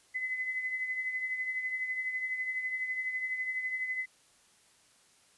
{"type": "tone with tremolo", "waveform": "sine", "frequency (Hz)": 2026, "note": "B6", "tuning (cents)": 44, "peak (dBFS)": -29, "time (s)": [0.14, 4.06], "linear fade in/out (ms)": 20, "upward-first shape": "triangle", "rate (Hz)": 12, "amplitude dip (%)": 60, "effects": ["white hiss -64 dBFS RMS until 5.37 s", "resampled to 24000 Hz"]}